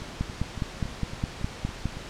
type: two click trains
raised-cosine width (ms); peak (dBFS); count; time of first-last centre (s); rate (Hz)
5; -14 / -24; 9 / 8; 0.21-1.856 / 0.02-1.97; 4.86 / 3.59
effects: pink hiss -40 dBFS RMS until 2.09 s + low-pass 6000 Hz 12 dB/octave